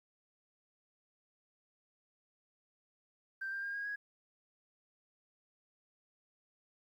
sine tone with pitch steps, 1568 / 1589.9 / 1612.1 / 1634.6 / 1657.4 Hz, G6 / G6 / G6 / G#6 / G#6, 0 / +24 / +48 / -28 / -4 cents, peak -36 dBFS, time 3.41-3.96 s, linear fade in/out 10 ms, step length 110 ms, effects tanh soft clip ceiling -32 dBFS + 12-bit

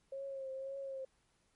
sine tone with vibrato, 539 Hz, C#5, 49 cents flat, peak -40 dBFS, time 0.12-1.05 s, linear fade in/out 5 ms, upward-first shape triangle, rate 1.9 Hz, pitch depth 40 cents each way, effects pink hiss -75 dBFS RMS until 1.55 s + MP3 48 kbps

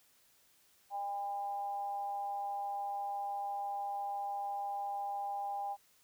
sine tone with amplitude modulation, 805 Hz, G5, 46 cents sharp, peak -33 dBFS, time 0.9-5.77 s, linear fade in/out 50 ms, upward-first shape sine, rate 204 Hz, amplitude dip 50%, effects white hiss -68 dBFS RMS until 6.03 s

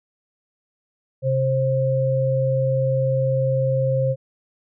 sine tone pair together, 131.9 / 530 Hz, C3 / C5, +14 / +22 cents, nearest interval 2 octaves, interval 2408 cents, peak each -20 dBFS, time 1.22-4.16 s, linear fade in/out 50 ms, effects none

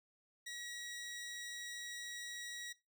15% pulse tone, 1913 Hz, A#6, 44 cents sharp, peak -38 dBFS, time 0.46-2.73 s, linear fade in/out 10 ms, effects noise-tail reverb RT60 0.2 s tail -17 dB re dry

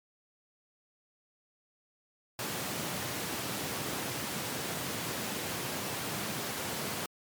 pink high-pass noise, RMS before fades -36 dBFS, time 2.39-7.06 s, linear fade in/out 2 ms, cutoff 110 Hz, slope 24 dB/octave, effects MP3 96 kbps

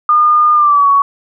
sine tone with pitch glide, 1215 to 1120.6 Hz, D#6 to C#6, -42 to +18 cents, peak -6 dBFS, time 0.09-1.02 s, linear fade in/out 2 ms, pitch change -140 cents, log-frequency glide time 0.54-0.88 s, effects none

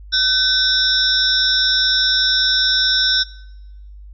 sine tone cluster, 1520 / 3569 / 3844 / 5270 / 5510 Hz, F#6 / A7 / B7 / E8 / F8, +46 / +24 / -48 / -1 / -24 cents, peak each -20 dBFS, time 0.12-3.24 s, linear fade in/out 20 ms, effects noise-tail reverb RT60 1.0 s tail -23 dB re dry + added 50 Hz sine -35 dBFS peak until 4.13 s

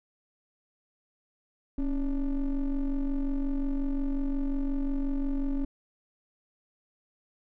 triangle ring-modulated tone, 148.8 Hz, D3, 23 cents sharp, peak -21 dBFS, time 1.78-5.65 s, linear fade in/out 5 ms, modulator 126 Hz, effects none

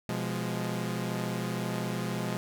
sawtooth chord, F diminished, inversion second, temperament equal with one note detuned, 124.98 / 174.61 / 207.7 Hz, Cb3 / F3 / Ab3, +21 / 0 / 0 cents, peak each -31 dBFS, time 0.09-2.37 s, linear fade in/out 0 ms, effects none

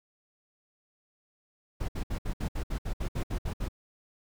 brown noise bursts, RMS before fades -31 dBFS, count 13, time 1.8-3.685 s, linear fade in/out 10 ms, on 85 ms, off 65 ms, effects none

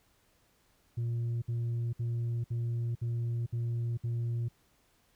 sine tone bursts, 117.6 Hz, A#2, 16 cents sharp, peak -27 dBFS, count 7, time 0.97-4.486 s, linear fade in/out 10 ms, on 450 ms, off 61 ms, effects tanh soft clip ceiling -29 dBFS + pink hiss -69 dBFS RMS until 5.15 s

